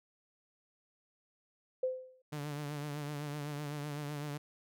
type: tone with exponential decay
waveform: sine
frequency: 514 Hz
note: C5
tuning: 31 cents flat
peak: -27 dBFS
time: 1.83-2.22 s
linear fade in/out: 5 ms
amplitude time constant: 83 ms
type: tone with vibrato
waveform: sawtooth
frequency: 146.83 Hz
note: D3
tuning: in tune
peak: -34 dBFS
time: 2.32-4.38 s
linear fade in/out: 10 ms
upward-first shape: triangle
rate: 7.9 Hz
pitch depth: 58 cents each way
effects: none

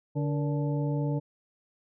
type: harmonic tone with a mistuned harmonic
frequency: 145.2 Hz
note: D3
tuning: 19 cents flat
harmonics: 1 / 2 / 3 / 4 / 6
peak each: -27 / -33 / -37 / -39 / -43 dBFS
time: 0.15-1.2 s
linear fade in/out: 20 ms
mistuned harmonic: 3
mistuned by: +120 cents
effects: none

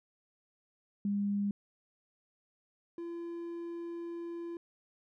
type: tone pair in turn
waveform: sine / triangle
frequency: 202.3 / 340.2 Hz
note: G#3 / F4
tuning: -45 / -45 cents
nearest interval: major sixth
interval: 900 cents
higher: second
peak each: -29 / -36 dBFS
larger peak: first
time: 1.05-1.51 / 2.98-4.57 s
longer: second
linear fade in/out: 2 ms
effects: none

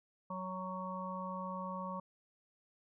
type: harmonic tone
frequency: 185.7 Hz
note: F#3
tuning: 7 cents sharp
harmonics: 1 / 3 / 5 / 6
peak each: -43 / -46 / -45 / -43 dBFS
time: 0.3-2 s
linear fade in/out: 5 ms
effects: none

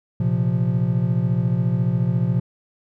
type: chord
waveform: triangle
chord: Bb suspended second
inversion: none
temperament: equal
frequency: 116.54 / 130.81 / 174.61 Hz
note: Bb2 / C3 / F3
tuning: 0 / 0 / 0 cents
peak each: -20 dBFS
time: 0.2-2.4 s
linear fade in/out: 5 ms
effects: none

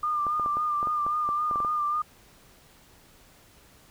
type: tone with vibrato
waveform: sine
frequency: 1200 Hz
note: D6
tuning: 37 cents sharp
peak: -24 dBFS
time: 0.03-2.02 s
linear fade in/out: 5 ms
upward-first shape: sine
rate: 3.7 Hz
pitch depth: 35 cents each way
type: clicks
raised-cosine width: 1 ms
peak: -22 dBFS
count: 12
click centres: 0.267 / 0.397 / 0.461 / 0.57 / 0.829 / 0.872 / 1.065 / 1.29 / 1.512 / 1.558 / 1.603 / 1.648 s
effects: pink hiss -56 dBFS RMS until 3.9 s

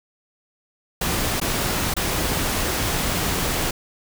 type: noise with dropouts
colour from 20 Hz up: pink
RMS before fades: -23 dBFS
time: 1.01-3.71 s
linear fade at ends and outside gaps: 5 ms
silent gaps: 1.401-1.414 / 1.94-1.965 s
effects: none

